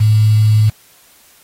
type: tone with quantisation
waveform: sine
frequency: 107.8 Hz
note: A2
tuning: 35 cents flat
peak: -7 dBFS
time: 0-0.7 s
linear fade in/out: 10 ms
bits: 5
effects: white hiss -48 dBFS RMS until 1.43 s + AAC 48 kbps